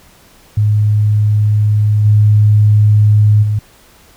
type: tone with level steps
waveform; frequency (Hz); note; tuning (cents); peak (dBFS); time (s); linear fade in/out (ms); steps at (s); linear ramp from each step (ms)
sine; 105.4; G#2; +26; -8 / -5 / -11; 0.57-3.59; 5; 2.04 / 3.42; 20
effects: pink hiss -45 dBFS RMS until 4.16 s